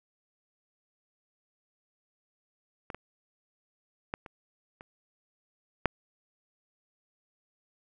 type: clicks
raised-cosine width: 0.5 ms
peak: -24 / -24 / -17 / -29 / -30 / -8 dBFS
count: 6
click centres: 2.902 / 2.946 / 4.139 / 4.262 / 4.809 / 5.857 s
effects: none